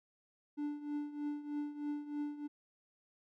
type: tone with tremolo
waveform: triangle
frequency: 293.6 Hz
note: D4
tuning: in tune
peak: -32 dBFS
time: 0.57-2.48 s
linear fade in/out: 20 ms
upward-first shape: triangle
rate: 3.2 Hz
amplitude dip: 80%
effects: none